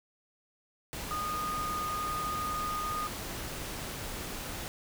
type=tone in noise; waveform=sine; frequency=1231 Hz; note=D#6; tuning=19 cents flat; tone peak=-32 dBFS; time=1.11-3.07 s; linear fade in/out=0 ms; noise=pink; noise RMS=-39 dBFS; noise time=0.93-4.68 s; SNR=+4 dB; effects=none